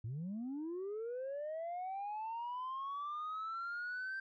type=linear sweep; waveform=sine; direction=up; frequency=103.83 to 1574 Hz; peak=-37 dBFS; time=0.04-4.2 s; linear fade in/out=5 ms; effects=tanh soft clip ceiling -37 dBFS